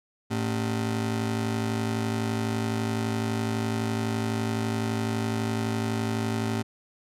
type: ring-modulated tone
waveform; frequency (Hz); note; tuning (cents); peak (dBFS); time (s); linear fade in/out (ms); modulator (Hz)
30% pulse; 166.5; E3; +18; -20; 0.3-6.63; 20; 57.3
effects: low-pass 11000 Hz 12 dB/octave